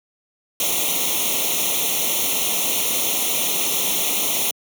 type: noise with comb filter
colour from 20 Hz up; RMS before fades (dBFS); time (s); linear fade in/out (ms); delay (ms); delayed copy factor
white; -21; 0.6-4.51; 2; 0.31; +1
effects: high-pass 200 Hz 12 dB/octave